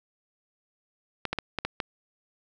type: clicks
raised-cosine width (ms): 0.3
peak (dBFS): -12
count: 6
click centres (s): 1.253 / 1.33 / 1.387 / 1.587 / 1.65 / 1.802
effects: none